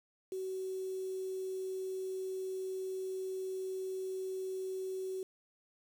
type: tone with quantisation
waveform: sine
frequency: 377 Hz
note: F#4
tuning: 32 cents sharp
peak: -36 dBFS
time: 0.32-5.23 s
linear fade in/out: 2 ms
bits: 9
effects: none